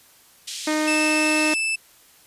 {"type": "band-pass noise", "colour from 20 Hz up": "pink", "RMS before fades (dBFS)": -33, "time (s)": [0.47, 1.55], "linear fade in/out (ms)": 10, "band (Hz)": [2900, 8800], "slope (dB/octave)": 24}
{"type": "harmonic tone", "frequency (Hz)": 307.6, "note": "D#4", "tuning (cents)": -20, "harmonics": [1, 2, 3, 4, 5, 6, 7, 8], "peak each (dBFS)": [-22, -27, -31, -33, -35, -32, -34, -38], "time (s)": [0.67, 1.54], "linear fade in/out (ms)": 5}
{"type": "tone", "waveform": "40% pulse", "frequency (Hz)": 2637, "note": "E7", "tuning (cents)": 0, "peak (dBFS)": -20, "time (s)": [0.87, 1.76], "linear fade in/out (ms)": 10}
{"effects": ["white hiss -53 dBFS RMS until 2.26 s", "resampled to 32000 Hz"]}